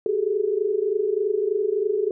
sine tone cluster, 380.2 / 409 / 432.3 Hz, F#4 / G#4 / A4, +47 / -26 / -31 cents, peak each -26 / -24 / -24 dBFS, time 0.06-2.11 s, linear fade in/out 2 ms, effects none

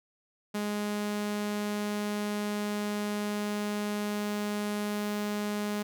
sawtooth tone, 207.7 Hz, G#3, in tune, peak -26 dBFS, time 0.54-5.83 s, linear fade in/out 10 ms, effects none

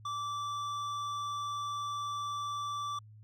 sine tone with hard clipping, 1164 Hz, D6, 16 cents flat, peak -36 dBFS, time 0.05-2.99 s, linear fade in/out 5 ms, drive 10 dB, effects added 107 Hz sine -51 dBFS peak until 3.23 s

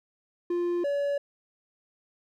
triangle tone pair in turn, 349.2 / 568.9 Hz, F4 / C#5, 0 / +45 cents, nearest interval minor sixth, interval 845 cents, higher second, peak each -23 dBFS, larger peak neither, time 0.5-0.84 / 0.84-1.18 s, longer neither, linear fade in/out 5 ms, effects none

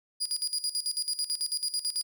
30% pulse tone with tremolo, 4877 Hz, D#8, 35 cents flat, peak -24 dBFS, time 0.2-2.03 s, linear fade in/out 20 ms, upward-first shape square, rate 9.1 Hz, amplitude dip 80%, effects none

